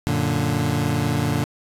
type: chord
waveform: 25% pulse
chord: Gb augmented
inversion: none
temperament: equal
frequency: 92.5 / 116.54 / 146.83 Hz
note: Gb2 / Bb2 / D3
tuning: 0 / 0 / 0 cents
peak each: -23 / -20 / -19 dBFS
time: 0.07-1.44 s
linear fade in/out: 0 ms
effects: resampled to 32000 Hz + 8-bit